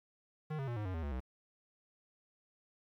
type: tone with pitch steps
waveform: square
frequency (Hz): 154.2 / 135.8 / 119.59 / 105.32 / 92.75 / 81.68 / 71.94 / 63.35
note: D#3 / C#3 / A#2 / G#2 / F#2 / E2 / D2 / B1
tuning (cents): -15 / -35 / +45 / +25 / +5 / -15 / -35 / +45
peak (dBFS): -37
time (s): 0.5-1.204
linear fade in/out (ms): 10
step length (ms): 88
effects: low-pass 2000 Hz 12 dB/octave + 11-bit